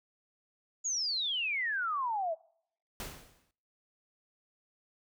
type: exponential sweep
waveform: sine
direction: down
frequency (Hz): 6950 to 622.3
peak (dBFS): -30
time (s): 0.84-2.35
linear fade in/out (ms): 20
type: noise with exponential decay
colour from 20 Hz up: pink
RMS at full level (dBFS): -38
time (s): 3-3.51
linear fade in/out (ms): 1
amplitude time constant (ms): 110
effects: noise-tail reverb RT60 0.7 s tail -25 dB re dry